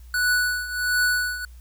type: tone with tremolo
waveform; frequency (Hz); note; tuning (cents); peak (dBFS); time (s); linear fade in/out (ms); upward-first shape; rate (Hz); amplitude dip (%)
square; 1479; F#6; -1; -18; 0.14-1.45; 2; triangle; 1.4; 80
effects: added 60 Hz sine -41 dBFS peak until 1.6 s + white hiss -59 dBFS RMS until 1.6 s